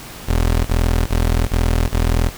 25% pulse tone bursts, 41.25 Hz, E1, 2 cents sharp, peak -10 dBFS, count 5, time 0.28-2.294 s, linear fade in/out 10 ms, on 370 ms, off 41 ms, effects pink hiss -35 dBFS RMS until 2.37 s

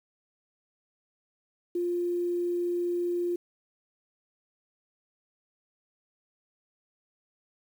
sine tone with quantisation, 350.2 Hz, F4, 5 cents sharp, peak -26 dBFS, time 1.75-3.36 s, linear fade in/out 5 ms, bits 9, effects none

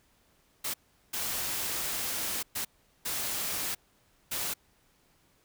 white noise bursts at uneven times, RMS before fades -33 dBFS, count 5, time 0.64-0.74 / 1.13-2.43 / 2.55-2.65 / 3.05-3.75 / 4.31-4.54 s, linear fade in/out 10 ms, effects pink hiss -67 dBFS RMS until 5.44 s

